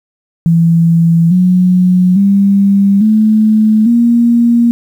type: tone with pitch steps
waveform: sine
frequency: 166.8 / 181.9 / 198.36 / 216.3 / 235.9 Hz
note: E3 / F#3 / G3 / A3 / A#3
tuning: +21 / -29 / +21 / -29 / +21 cents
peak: -5 dBFS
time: 0.46-4.71 s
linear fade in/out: 0 ms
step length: 850 ms
effects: 7-bit